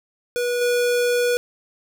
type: tone with level steps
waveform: square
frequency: 486.1 Hz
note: B4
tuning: 28 cents flat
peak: -21 / -18 dBFS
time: 0.36-1.37 s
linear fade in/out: 0 ms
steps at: 0.61 s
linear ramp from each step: 5 ms
effects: none